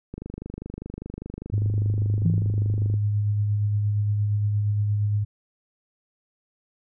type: click train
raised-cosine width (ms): 3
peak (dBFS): -21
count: 71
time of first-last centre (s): 0.14-2.94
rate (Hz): 25
type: tone with tremolo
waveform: sine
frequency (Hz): 103.83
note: G#2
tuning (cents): 0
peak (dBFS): -19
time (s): 1.52-5.25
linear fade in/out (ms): 20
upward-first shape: sine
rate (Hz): 8.6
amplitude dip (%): 25
type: tone with exponential decay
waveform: sine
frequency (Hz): 164.81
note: E3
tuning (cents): 0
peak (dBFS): -16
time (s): 2.25-2.66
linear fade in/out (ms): 5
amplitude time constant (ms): 88
effects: none